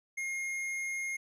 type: tone with hard clipping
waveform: triangle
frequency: 2139 Hz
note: C7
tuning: 38 cents sharp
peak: -35 dBFS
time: 0.17-1.17 s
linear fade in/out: 10 ms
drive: 13 dB
effects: none